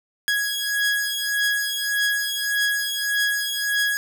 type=beating tone pair; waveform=sawtooth; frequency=1661.2 / 1662.9 Hz; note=G#6 / G#6; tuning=0 / +2 cents; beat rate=1.7 Hz; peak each=-20 / -21 dBFS; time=0.28-3.97 s; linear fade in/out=0 ms; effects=none